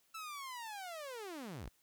sawtooth linear sweep, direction down, 1333 to 30.87 Hz, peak -40 dBFS, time 0.14-1.69 s, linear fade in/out 10 ms, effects white hiss -73 dBFS RMS until 1.82 s

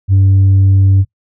sine tone, 96.8 Hz, G2, 21 cents flat, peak -3 dBFS, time 0.08-1.05 s, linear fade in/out 50 ms, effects noise-tail reverb RT60 0.1 s tail -21 dB re dry + tanh soft clip ceiling -4 dBFS

